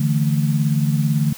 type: chord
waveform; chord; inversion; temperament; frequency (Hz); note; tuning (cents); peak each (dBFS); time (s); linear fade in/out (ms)
sine; D suspended second; none; equal; 146.83 / 164.81 / 220; D3 / E3 / A3; 0 / 0 / 0; -17 / -22 / -22; 0-1.33; 5
effects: white hiss -38 dBFS RMS until 1.37 s